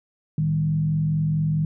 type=tone with frequency modulation; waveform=sine; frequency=155.56 Hz; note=D#3; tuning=in tune; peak=-19 dBFS; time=0.38-1.65 s; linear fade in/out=2 ms; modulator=44.5 Hz; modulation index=0.51; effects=none